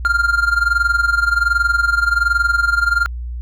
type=tone with amplitude modulation; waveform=triangle; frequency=1396.9 Hz; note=F6; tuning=in tune; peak=-8 dBFS; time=0.05-3.06 s; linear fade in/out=0 ms; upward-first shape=sine; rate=21.3 Hz; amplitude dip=80%; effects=added 60 Hz sine -23 dBFS peak until 3.41 s